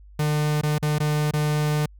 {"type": "tone with dropouts", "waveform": "45% pulse", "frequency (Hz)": 150.3, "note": "D3", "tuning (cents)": 40, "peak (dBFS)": -20, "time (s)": [0.19, 1.86], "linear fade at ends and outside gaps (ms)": 5, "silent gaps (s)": [[0.613, 0.632], [0.783, 0.825], [0.985, 1.001], [1.311, 1.335]], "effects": ["added 50 Hz sine -44 dBFS peak until 1.99 s"]}